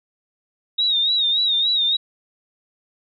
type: tone with vibrato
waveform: sine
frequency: 3758 Hz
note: A#7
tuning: 13 cents sharp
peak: -16 dBFS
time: 0.78-1.97 s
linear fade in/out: 10 ms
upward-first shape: sine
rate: 3.5 Hz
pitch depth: 80 cents each way
effects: none